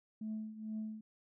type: tone with tremolo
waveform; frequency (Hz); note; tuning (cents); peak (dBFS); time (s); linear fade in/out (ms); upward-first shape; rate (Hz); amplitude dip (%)
sine; 217.2; A3; -22; -35; 0.21-1.01; 5; triangle; 2.2; 80
effects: tanh soft clip ceiling -34 dBFS